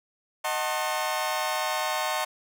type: chord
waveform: sawtooth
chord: D# diminished seventh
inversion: none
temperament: just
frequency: 622.3 / 746.7 / 896 / 1075.3 Hz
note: D#5 / F#5 / A5 / C6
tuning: 0 / +16 / +31 / +47 cents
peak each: -28 dBFS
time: 0.44-2.25 s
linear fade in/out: 10 ms
effects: none